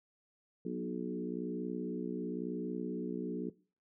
harmonic tone with a mistuned harmonic, 61 Hz, B1, 21 cents flat, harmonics 3 / 4 / 5 / 6 / 7, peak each -40 / -41 / -42 / -43 / -43 dBFS, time 0.65-3.5 s, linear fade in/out 5 ms, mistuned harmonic 4, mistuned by -20 cents, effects noise-tail reverb RT60 0.4 s tail -20 dB re dry

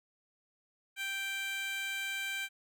15% pulse tone with high-pass filter, 784 Hz, G5, in tune, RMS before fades -37 dBFS, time 0.96-2.49 s, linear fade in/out 50 ms, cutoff 1900 Hz, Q 1.8, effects none

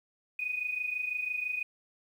sine tone pair together, 2463 / 2489 Hz, D#7 / D#7, -18 / 0 cents, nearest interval unison, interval 18 cents, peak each -37 / -32 dBFS, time 0.39-1.63 s, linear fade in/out 5 ms, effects 10-bit

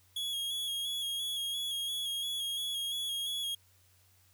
45% pulse tone with vibrato, 3322 Hz, G#7, in tune, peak -33 dBFS, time 0.16-3.55 s, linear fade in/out 5 ms, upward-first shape square, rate 2.9 Hz, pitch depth 27 cents each way, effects added 92 Hz sine -66 dBFS peak until 4.33 s + white hiss -67 dBFS RMS until 4.33 s

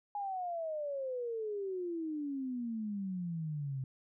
sine exponential sweep, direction down, 830.6 to 129.7 Hz, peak -35 dBFS, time 0.15-3.84 s, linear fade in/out 2 ms, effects none

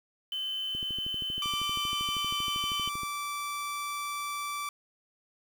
sine tone, 3049 Hz, G7, 49 cents flat, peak -31 dBFS, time 0.32-2.89 s, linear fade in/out 2 ms
click train, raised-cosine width 3 ms, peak -30 dBFS, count 30, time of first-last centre 0.75-3.033 s, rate 12.7 Hz
sawtooth tone with pitch glide, 1174.7 to 1163.9 Hz, D6 to D6, 0 to -16 cents, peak -29 dBFS, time 1.42-4.69 s, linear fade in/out 2 ms, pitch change -16 cents, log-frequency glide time 1.84-3.29 s
effects 8-bit

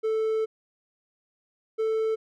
triangle tone pair in turn, 440 / 441.6 Hz, A4 / A4, 0 / +6 cents, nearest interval unison, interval 6 cents, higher second, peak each -21 dBFS, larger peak neither, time 0.03-0.46 / 1.78-2.16 s, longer first, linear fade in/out 20 ms, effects none

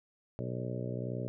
harmonic tone with a mistuned harmonic, 61.74 Hz, B1, in tune, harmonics 2 / 3 / 4 / 5 / 6 / 7 / 8 / 9 / 10, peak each -37 / -42 / -44 / -47 / -45 / -44 / -49 / -45 / -48 dBFS, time 0.39-1.28 s, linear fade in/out 0 ms, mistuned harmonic 10, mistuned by -19 cents, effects none

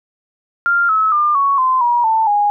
sine tone with pitch steps, 1394 / 1293.2 / 1199.6 / 1112.8 / 1032.3 / 957.6 / 888.4 / 824.1 Hz, F6 / E6 / D6 / C#6 / C6 / A#5 / A5 / G#5, -4 / -34 / +36 / +6 / -24 / +46 / +16 / -14 cents, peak -11 dBFS, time 0.66-2.5 s, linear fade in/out 0 ms, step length 230 ms, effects none

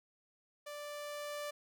sawtooth tone with level ramp, 587.3 Hz, D5, in tune, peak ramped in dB -40 to -35 dBFS, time 0.66-1.51 s, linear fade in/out 10 ms, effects none

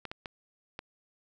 clicks, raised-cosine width 0.3 ms, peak -22 dBFS, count 4, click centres 0.053 / 0.115 / 0.258 / 0.791 s, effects none

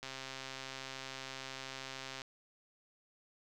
click train, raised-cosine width 0.2 ms, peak -26 dBFS, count 292, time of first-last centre 0.03-2.218 s, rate 133 Hz, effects none

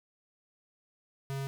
square tone, 136.7 Hz, C#3, 24 cents flat, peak -34 dBFS, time 1.3-1.47 s, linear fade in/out 0 ms, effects none

